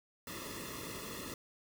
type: noise with comb filter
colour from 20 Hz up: pink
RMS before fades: -44 dBFS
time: 0.27-1.34 s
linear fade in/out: 2 ms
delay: 1.3 ms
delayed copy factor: -1
effects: none